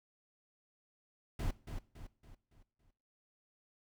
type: noise with echo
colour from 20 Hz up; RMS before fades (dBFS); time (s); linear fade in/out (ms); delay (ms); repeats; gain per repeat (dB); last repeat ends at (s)
brown; -35; 1.39-1.51; 5; 280; 5; -7; 2.91
effects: noise-tail reverb RT60 0.5 s tail -19 dB re dry